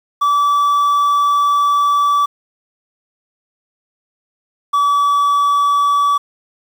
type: tone pair in turn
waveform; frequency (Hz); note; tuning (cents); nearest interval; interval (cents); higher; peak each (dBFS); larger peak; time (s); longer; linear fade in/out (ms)
triangle; 1154 / 1146.7; D6 / D6; -31 / -42; unison; 11; first; -9; neither; 0.21-2.26 / 4.73-6.18; first; 10
effects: 7-bit